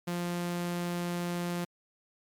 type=tone; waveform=sawtooth; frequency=174.61 Hz; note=F3; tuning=in tune; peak=-27 dBFS; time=0.07-1.65 s; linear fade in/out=10 ms; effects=MP3 96 kbps